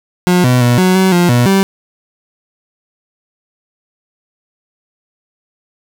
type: tone with pitch steps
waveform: 30% pulse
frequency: 179.3 / 125.2 / 121.5 / 184.7 / 188.7 / 175.5 / 121.6 / 194 Hz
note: F3 / B2 / B2 / F#3 / F#3 / F3 / B2 / G3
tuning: +46 / +24 / -28 / -3 / +34 / +9 / -26 / -18 cents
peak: -5 dBFS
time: 0.27-1.63 s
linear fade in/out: 0 ms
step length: 170 ms
effects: none